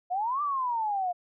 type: exponential two-way sweep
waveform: sine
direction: up then down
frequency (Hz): 698.5 to 1196 to 698.5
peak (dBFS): -26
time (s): 0.1-1.13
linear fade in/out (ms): 20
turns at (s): 0.42
effects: none